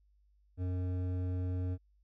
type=tone with hard clipping; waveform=sine; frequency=91 Hz; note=F#2; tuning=28 cents flat; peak=-34 dBFS; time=0.57-1.78 s; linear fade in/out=50 ms; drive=11 dB; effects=added 50 Hz sine -65 dBFS peak until 2.03 s